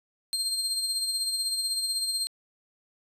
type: tone with tremolo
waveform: 30% pulse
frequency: 4200 Hz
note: C8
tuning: 6 cents sharp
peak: -22 dBFS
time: 0.33-2.27 s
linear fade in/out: 0 ms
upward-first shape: sine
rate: 16 Hz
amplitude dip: 45%
effects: resampled to 32000 Hz